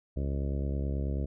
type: harmonic tone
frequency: 69.3 Hz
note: C#2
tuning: in tune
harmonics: 1 / 2 / 3 / 4 / 5 / 6 / 7 / 8 / 9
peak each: -30 / -36 / -40 / -42 / -44 / -46 / -47 / -48 / -49 dBFS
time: 0.16-1.26 s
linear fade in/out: 10 ms
effects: none